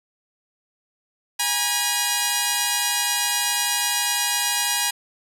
5% pulse tone pair together, 821.7 / 960 Hz, G#5 / B5, -19 / -49 cents, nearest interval minor third, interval 270 cents, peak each -11 dBFS, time 1.39-4.91 s, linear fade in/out 10 ms, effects none

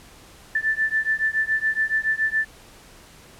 sine beating tone pair, 1760 / 1767.1 Hz, A6 / A6, 0 / +7 cents, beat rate 7.1 Hz, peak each -23 dBFS, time 0.55-2.45 s, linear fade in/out 5 ms, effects pink hiss -48 dBFS RMS until 3.39 s + low-pass 12000 Hz 12 dB/octave

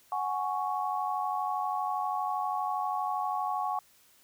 sine chord, F# suspended second, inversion none, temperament just, 740 / 832.5 / 1110 Hz, F#5 / G#5 / C#6, 0 / +4 / +2 cents, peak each -33 dBFS, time 0.12-3.79 s, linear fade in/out 2 ms, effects white hiss -62 dBFS RMS until 4.23 s

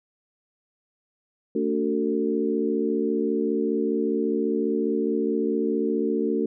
harmonic tone with a mistuned harmonic, 74.7 Hz, D2, 30 cents sharp, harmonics 3 / 4 / 5 / 6, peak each -27 / -27 / -27 / -27 dBFS, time 1.55-6.46 s, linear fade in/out 5 ms, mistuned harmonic 4, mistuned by -57 cents, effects none

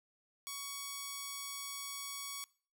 5% pulse tone, 1120 Hz, C#6, 18 cents sharp, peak -29 dBFS, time 0.47-2.44 s, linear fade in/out 0 ms, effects noise-tail reverb RT60 0.4 s tail -21 dB re dry

